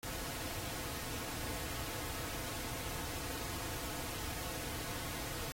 pink noise with comb filter, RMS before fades -42 dBFS, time 0.03-5.52 s, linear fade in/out 0 ms, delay 5.1 ms, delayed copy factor -0.55, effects AAC 48 kbps

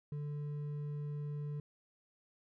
triangle tone with hard clipping, 146.83 Hz, D3, in tune, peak -39 dBFS, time 0.12-1.6 s, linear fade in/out 2 ms, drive 8 dB, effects none

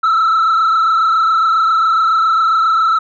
sine tone with frequency modulation, 1318.5 Hz, E6, in tune, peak -7 dBFS, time 0.03-2.99 s, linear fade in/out 10 ms, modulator 27.3 Hz, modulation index 1.5, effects tanh soft clip ceiling -9 dBFS

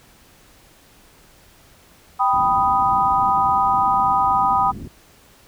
sine chord, G augmented, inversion none, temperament equal, 784 / 987.8 / 1244.5 Hz, G5 / B5 / D#6, 0 / 0 / 0 cents, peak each -19 / -19 / -19 dBFS, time 2.19-4.72 s, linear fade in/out 20 ms
white low-pass noise, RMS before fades -34 dBFS, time 2.33-4.88 s, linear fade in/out 5 ms, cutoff 290 Hz, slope 24 dB/octave
clicks, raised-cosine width 1 ms, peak -24 dBFS, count 2, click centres 3.377 / 3.939 s
effects pink hiss -51 dBFS RMS until 5.47 s

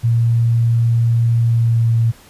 sine tone with pitch glide, 116.54 to 115 Hz, A#2 to A#2, 0 to -23 cents, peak -11 dBFS, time 0.03-2.12 s, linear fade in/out 20 ms, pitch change -23 cents, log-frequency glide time 1.44-1.93 s, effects pink hiss -45 dBFS RMS until 2.29 s + resampled to 32000 Hz

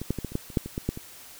clicks, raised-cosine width 3 ms, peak -20 / -12 / -18 / -18 / -27 / -13 / -29 / -9 / -22 / -16 / -12 / -23 dBFS, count 12, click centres 0.016 / 0.106 / 0.187 / 0.247 / 0.32 / 0.354 / 0.502 / 0.572 / 0.66 / 0.779 / 0.89 / 0.974 s, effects white hiss -47 dBFS RMS until 1.39 s

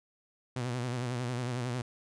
sawtooth tone with vibrato, 123.47 Hz, B2, in tune, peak -28 dBFS, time 0.56-1.82 s, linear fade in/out 5 ms, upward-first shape sine, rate 11 Hz, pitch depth 70 cents each way, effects resampled to 22050 Hz

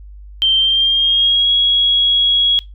sine tone with pitch glide, 3136 to 3321 Hz, G7 to G#7, 0 to -1 cents, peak -10 dBFS, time 0.42-2.59 s, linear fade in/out 0 ms, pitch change +99 cents, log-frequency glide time 0.56-1.51 s, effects noise-tail reverb RT60 0.2 s tail -21 dB re dry + added 50 Hz sine -33 dBFS peak until 2.74 s

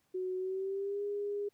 sine tone with pitch glide, 370 to 408.2 Hz, F#4 to G#4, 0 to -30 cents, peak -33 dBFS, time 0.14-1.49 s, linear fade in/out 10 ms, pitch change +170 cents, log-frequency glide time 0.37-1.03 s, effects pink hiss -75 dBFS RMS until 1.53 s + high-pass 80 Hz 12 dB/octave

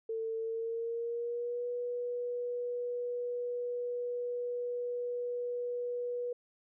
sine tone with pitch glide, 448.8 to 486.6 Hz, A4 to B4, +34 to -26 cents, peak -33 dBFS, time 0.09-6.33 s, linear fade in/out 5 ms, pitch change +140 cents, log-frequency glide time 0.4-1.67 s, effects none

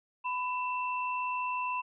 sine tone pair together, 999 / 2677 Hz, B5 / E7, +20 / +26 cents, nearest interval octave + perfect fourth, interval 1706 cents, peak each -31 / -37 dBFS, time 0.24-1.82 s, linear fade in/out 20 ms, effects none

